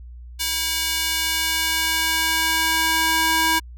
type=tone with high-pass filter sweep; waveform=square; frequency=322.9 Hz; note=E4; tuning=36 cents flat; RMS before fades=-21 dBFS; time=0.39-3.6 s; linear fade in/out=20 ms; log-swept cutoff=3200 to 950 Hz; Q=0.81; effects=added 60 Hz sine -36 dBFS peak until 3.77 s